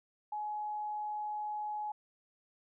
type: tone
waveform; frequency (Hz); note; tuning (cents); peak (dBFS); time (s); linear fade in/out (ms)
sine; 843; G#5; +26; -35; 0.32-1.92; 5
effects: none